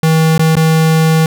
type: tone with dropouts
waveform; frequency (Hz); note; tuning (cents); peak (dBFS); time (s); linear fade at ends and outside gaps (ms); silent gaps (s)
square; 160; D#3; +49; -8; 0.03-1.26; 2; 0.38-0.393 / 0.555-0.567
effects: none